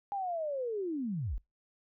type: linear sweep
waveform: sine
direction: down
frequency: 819 to 33.36 Hz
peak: -32 dBFS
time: 0.12-1.38 s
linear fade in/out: 0 ms
effects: noise-tail reverb RT60 0.2 s tail -25 dB re dry